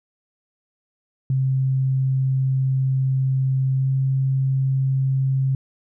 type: tone with pitch glide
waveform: sine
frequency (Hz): 132.5 to 133.65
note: C3 to C3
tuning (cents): +22 to +37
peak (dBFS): -17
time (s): 1.3-5.55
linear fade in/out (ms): 2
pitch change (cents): +15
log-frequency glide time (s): 3.75-3.89
effects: none